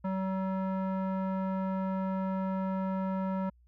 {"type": "tone with low-pass filter", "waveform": "square", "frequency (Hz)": 190, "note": "F#3", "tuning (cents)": 46, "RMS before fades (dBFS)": -32, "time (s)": [0.04, 3.5], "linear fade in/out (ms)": 10, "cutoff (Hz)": 1100, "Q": 1.8, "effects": ["added 60 Hz sine -59 dBFS peak until 3.67 s"]}